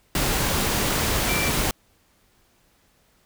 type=tone in noise; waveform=sine; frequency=2346 Hz; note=D7; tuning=2 cents flat; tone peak=-26 dBFS; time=1.29-1.49 s; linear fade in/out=2 ms; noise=pink; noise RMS=-23 dBFS; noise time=0.15-1.71 s; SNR=-6 dB; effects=pink hiss -62 dBFS RMS until 3.25 s